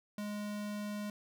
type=tone; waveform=square; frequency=207.7 Hz; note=G#3; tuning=in tune; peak=-38 dBFS; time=0.18-1.1 s; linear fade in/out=2 ms; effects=none